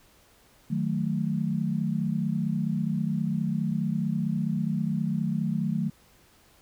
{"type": "chord", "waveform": "sine", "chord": "D# diminished", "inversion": "none", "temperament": "equal", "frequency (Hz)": [155.56, 185, 220], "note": ["D#3", "F#3", "A3"], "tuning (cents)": [0, 0, 0], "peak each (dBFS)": -29, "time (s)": [0.7, 5.9], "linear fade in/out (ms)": 10, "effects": ["pink hiss -59 dBFS RMS until 6.61 s"]}